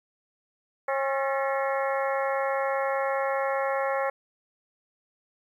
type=harmonic tone with a mistuned harmonic; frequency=271.5 Hz; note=C#4; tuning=36 cents flat; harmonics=2 / 3 / 4 / 5 / 6 / 7 / 8; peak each=-27 / -31 / -33 / -35 / -37 / -38 / -39 dBFS; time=0.88-4.1 s; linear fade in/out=5 ms; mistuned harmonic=6; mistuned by=+110 cents; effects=10-bit